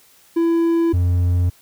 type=tone pair in turn; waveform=triangle; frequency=334.1 / 88.49 Hz; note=E4 / F2; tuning=+23 / +23 cents; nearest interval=octave + major seventh; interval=2300 cents; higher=first; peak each=-12 dBFS; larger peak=neither; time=0.36-0.93 / 0.93-1.5 s; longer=neither; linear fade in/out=10 ms; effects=white hiss -52 dBFS RMS until 1.61 s